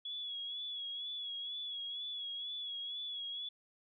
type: tone with vibrato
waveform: sine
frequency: 3372 Hz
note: G#7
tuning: 26 cents sharp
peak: -39 dBFS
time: 0.05-3.49 s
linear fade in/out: 5 ms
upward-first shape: sine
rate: 2.1 Hz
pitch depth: 46 cents each way
effects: none